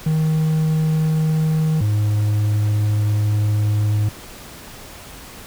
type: tone pair in turn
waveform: triangle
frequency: 157.2 / 105.17 Hz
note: D#3 / G#2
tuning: +18 / +22 cents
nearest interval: perfect fifth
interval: 696 cents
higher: first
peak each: -13 dBFS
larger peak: neither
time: 0.06-1.81 / 1.81-4.09 s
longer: second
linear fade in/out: 5 ms
effects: pink hiss -38 dBFS RMS until 5.46 s